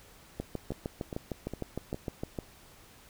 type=two click trains; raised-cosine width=2 ms; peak=-23 / -20 dBFS; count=4 / 14; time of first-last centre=0.72-1.944 / 0.4-2.388 s; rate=2.45 / 6.54 Hz; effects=pink hiss -56 dBFS RMS until 3.09 s